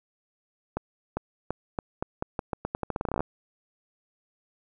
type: accelerating click train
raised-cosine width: 1 ms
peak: -14 dBFS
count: 22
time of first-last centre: 0.77-3.206 s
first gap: 400 ms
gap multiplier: 0.84
effects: none